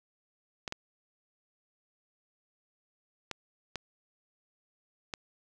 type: clicks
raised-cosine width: 0.2 ms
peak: -18 dBFS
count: 5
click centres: 0.678 / 0.724 / 3.313 / 3.757 / 5.138 s
effects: none